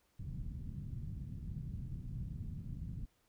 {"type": "low-pass noise", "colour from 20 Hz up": "white", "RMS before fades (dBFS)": -43, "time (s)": [0.19, 3.06], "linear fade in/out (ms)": 10, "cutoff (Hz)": 160, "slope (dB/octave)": 24, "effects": ["pink hiss -75 dBFS RMS until 3.28 s"]}